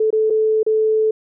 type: tone with dropouts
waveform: sine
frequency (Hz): 436.1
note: A4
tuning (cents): -15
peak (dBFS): -13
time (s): 0-1.11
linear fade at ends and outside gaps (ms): 5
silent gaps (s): 0.105-0.127 / 0.3-0.304 / 0.631-0.664
effects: none